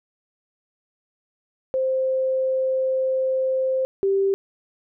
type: tone pair in turn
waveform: sine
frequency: 523.3 / 391.2 Hz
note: C5 / G4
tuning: 0 / -4 cents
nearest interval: perfect fourth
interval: 504 cents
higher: first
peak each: -19 / -17 dBFS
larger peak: second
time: 1.74-3.85 / 4.03-4.34 s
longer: first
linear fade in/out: 0 ms
effects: none